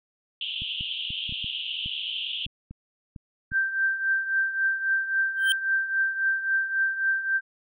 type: band-pass noise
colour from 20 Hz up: pink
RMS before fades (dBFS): -32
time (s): 0.41-2.46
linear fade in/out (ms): 2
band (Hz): 2800 to 3400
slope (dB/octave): 96
type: clicks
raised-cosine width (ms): 5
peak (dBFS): -27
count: 11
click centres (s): 0.62 / 0.809 / 1.105 / 1.294 / 1.324 / 1.444 / 1.86 / 2.464 / 2.71 / 3.162 / 3.519
type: tone with tremolo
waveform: sine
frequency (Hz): 1568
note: G6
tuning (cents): 0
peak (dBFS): -19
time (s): 3.51-7.41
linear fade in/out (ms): 50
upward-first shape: triangle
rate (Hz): 3.7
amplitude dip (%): 75
type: tone with exponential growth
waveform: square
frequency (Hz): 3136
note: G7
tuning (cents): 0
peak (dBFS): -19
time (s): 5.37-5.52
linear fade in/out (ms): 1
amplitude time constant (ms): 31
effects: none